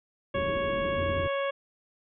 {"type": "harmonic tone", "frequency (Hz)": 554.4, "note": "C#5", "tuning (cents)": 0, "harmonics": [1, 2, 3, 4, 5, 6], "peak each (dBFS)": [-28, -34, -38, -40, -42, -44], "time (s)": [0.34, 1.51], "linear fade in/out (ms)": 10}
{"type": "low-pass noise", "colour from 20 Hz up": "white", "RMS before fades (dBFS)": -36, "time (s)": [0.34, 1.28], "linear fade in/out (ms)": 10, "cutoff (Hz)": 410, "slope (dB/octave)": 48}
{"type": "tone", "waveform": "sine", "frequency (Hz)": 87.31, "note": "F2", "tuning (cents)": 0, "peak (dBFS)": -33, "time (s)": [0.96, 1.27], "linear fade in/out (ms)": 10}
{"effects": []}